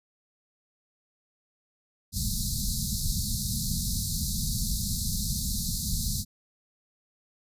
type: band-stop noise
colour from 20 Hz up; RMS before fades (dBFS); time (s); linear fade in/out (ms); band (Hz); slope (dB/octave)
pink; -29; 2.12-6.25; 50; 230 to 3900; 96
effects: resampled to 32000 Hz